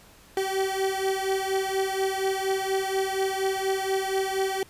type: beating tone pair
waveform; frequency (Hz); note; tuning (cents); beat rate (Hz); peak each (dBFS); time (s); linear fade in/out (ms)
30% pulse; 383 / 387.2; G4 / G4; -40 / -21; 4.2; -24 / -26; 0.37-4.63; 2
effects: pink hiss -53 dBFS RMS until 4.69 s + resampled to 32000 Hz